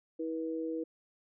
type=tone pair together; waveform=sine; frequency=323.1 / 484.1 Hz; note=E4 / B4; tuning=-35 / -35 cents; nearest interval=perfect fifth; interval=700 cents; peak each=-35 / -37 dBFS; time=0.19-0.84 s; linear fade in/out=10 ms; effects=none